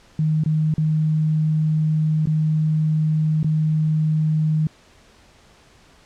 sine tone with dropouts, 155.56 Hz, D#3, in tune, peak -16 dBFS, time 0.19-4.67 s, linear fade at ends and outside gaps 2 ms, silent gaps 0.437-0.46 / 0.74-0.78 / 2.257-2.271 / 3.43-3.444 s, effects pink hiss -52 dBFS RMS until 6.05 s + low-pass 7000 Hz 12 dB/octave

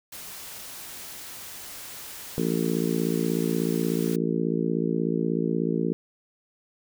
white noise, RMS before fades -40 dBFS, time 0.12-4.16 s, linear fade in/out 5 ms
harmonic tone, 56.5 Hz, A1, 47 cents sharp, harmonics 3 / 4 / 5 / 6 / 7 / 8, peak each -28 / -29 / -30 / -31 / -31 / -32 dBFS, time 2.38-5.93 s, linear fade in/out 0 ms
effects none

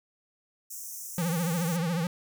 pink high-pass noise, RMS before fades -40 dBFS, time 0.7-1.77 s, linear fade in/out 10 ms, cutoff 5600 Hz, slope 96 dB/octave
square tone with vibrato, 169.3 Hz, E3, 46 cents sharp, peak -27 dBFS, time 1.18-2.07 s, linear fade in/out 2 ms, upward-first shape triangle, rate 14 Hz, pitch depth 140 cents each way
effects none

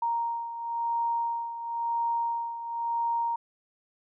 sine beating tone pair, 932.3 / 933.27 Hz, A#5 / A#5, 0 / +2 cents, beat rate 0.97 Hz, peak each -28 / -34 dBFS, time 0.02-3.36 s, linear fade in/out 5 ms, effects none

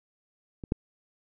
clicks, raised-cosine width 3 ms, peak -25 / -12 dBFS, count 2, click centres 0.638 / 0.721 s, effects none

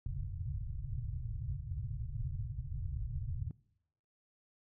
white low-pass noise, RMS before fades -39 dBFS, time 0.06-3.51 s, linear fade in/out 2 ms, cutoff 140 Hz, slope 96 dB/octave, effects noise-tail reverb RT60 0.8 s tail -23 dB re dry

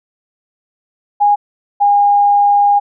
sine tone pair in turn, 822 / 814 Hz, G#5 / G#5, -18 / -35 cents, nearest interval unison, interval 17 cents, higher first, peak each -7 dBFS, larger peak neither, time 1.2-1.36 / 1.8-2.8 s, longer second, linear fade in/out 20 ms, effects none

